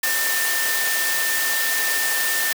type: tone in noise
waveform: sine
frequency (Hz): 1800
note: A6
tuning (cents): +39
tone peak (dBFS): -23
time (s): 0.03-2.53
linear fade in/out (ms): 5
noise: white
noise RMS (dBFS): -23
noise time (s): 0.03-2.53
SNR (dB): -3
effects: high-pass 400 Hz 12 dB/octave